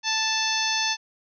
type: harmonic tone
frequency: 880 Hz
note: A5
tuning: in tune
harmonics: 1 / 2 / 3 / 4 / 5 / 6 / 7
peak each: -30 / -30 / -30 / -30 / -30 / -30 / -30 dBFS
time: 0.03-0.97 s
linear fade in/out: 50 ms
effects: none